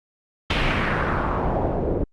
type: noise with low-pass filter sweep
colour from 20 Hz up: pink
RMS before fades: -22 dBFS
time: 0.5-2.04 s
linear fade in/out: 5 ms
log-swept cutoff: 3100 to 420 Hz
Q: 1.9
effects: Opus 48 kbps